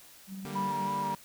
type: tone with tremolo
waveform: sine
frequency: 192.3 Hz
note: G3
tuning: 33 cents flat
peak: -37 dBFS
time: 0.27-0.89 s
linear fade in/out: 50 ms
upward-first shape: square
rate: 19 Hz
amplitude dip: 25%
type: chord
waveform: sawtooth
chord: G minor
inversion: second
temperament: equal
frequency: 146.83 / 196 / 233.1 Hz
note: D3 / G3 / Bb3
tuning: 0 / 0 / 0 cents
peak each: -38 / -35 / -39 dBFS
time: 0.45-1.15 s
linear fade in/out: 0 ms
type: tone with vibrato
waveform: sine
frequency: 967 Hz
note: B5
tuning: 37 cents flat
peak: -30 dBFS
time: 0.55-1.15 s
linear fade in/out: 10 ms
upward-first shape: square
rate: 3.1 Hz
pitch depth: 24 cents each way
effects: white hiss -54 dBFS RMS until 1.24 s